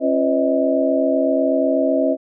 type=tone cluster; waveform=sine; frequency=271.8 / 344.8 / 505 / 586 / 634 Hz; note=C#4 / F4 / B4 / D5 / D#5; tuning=-34 / -22 / +39 / -4 / +32 cents; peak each=-19 / -25 / -23 / -27 / -18 dBFS; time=0-2.17 s; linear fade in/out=50 ms; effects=none